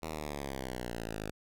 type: exponential sweep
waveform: 5% pulse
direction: down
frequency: 81.2 to 51 Hz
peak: -26 dBFS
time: 0.02-1.31 s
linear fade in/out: 10 ms
effects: none